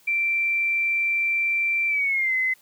sine tone with pitch glide, 2349 to 2045 Hz, D7 to C7, 0 to -40 cents, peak -20 dBFS, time 0.07-2.54 s, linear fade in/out 10 ms, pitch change -240 cents, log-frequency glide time 1.88-2.34 s, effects white hiss -57 dBFS RMS until 2.61 s + high-pass 60 Hz 12 dB/octave

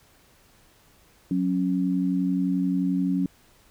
sine tone pair together, 183.47 / 274.9 Hz, F#3 / C#4, -14 / -14 cents, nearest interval perfect fifth, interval 700 cents, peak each -24 dBFS, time 1.31-3.26 s, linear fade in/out 2 ms, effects pink hiss -58 dBFS RMS until 3.7 s

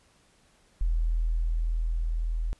sine tone with level ramp, 40.9 Hz, E1, 13 cents flat, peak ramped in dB -22 to -26 dBFS, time 0.81-2.53 s, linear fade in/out 0 ms, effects pink hiss -63 dBFS RMS until 2.59 s + resampled to 24000 Hz

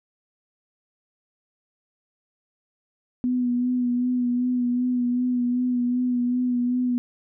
sine tone with vibrato, 246.9 Hz, B3, in tune, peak -20 dBFS, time 3.24-6.98 s, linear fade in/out 0 ms, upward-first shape sine, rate 2.6 Hz, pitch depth 27 cents each way, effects none

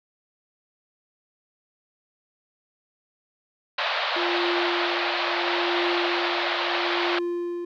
pink band-pass noise, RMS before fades -26 dBFS, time 3.78-7.19 s, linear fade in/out 5 ms, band 570 to 4300 Hz, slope 48 dB/octave
triangle tone with tremolo, 348 Hz, F4, 6 cents flat, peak -22 dBFS, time 4.16-7.65 s, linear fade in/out 5 ms, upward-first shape triangle, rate 0.73 Hz, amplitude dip 75%
effects none

